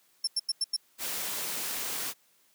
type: tone bursts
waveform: 35% pulse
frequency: 5390 Hz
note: E8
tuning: 38 cents sharp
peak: -23 dBFS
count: 5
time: 0.24-0.765 s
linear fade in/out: 5 ms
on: 33 ms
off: 90 ms
type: noise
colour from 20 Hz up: white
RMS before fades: -34 dBFS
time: 0.98-2.14 s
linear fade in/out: 50 ms
effects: white hiss -66 dBFS RMS until 2.54 s + high-pass 150 Hz 12 dB/octave